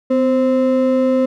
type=ring-modulated tone; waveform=triangle; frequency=390 Hz; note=G4; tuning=9 cents flat; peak=-7 dBFS; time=0.1-1.26 s; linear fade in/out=10 ms; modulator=135 Hz; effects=none